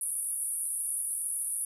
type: band-pass noise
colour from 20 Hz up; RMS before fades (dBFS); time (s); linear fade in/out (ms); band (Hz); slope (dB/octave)
white; -33; 0.01-1.65; 2; 9400 to 11000; 96
effects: none